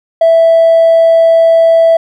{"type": "tone with hard clipping", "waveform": "sine", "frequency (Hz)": 659.3, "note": "E5", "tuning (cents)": 0, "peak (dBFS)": -4, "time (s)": [0.21, 1.97], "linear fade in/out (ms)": 5, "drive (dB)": 1, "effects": []}